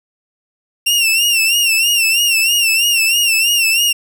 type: tone with vibrato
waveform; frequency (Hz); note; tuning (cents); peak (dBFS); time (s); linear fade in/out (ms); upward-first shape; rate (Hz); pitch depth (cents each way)
sawtooth; 2743; F7; -32; -8; 0.86-3.93; 10; sine; 3.1; 84
effects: none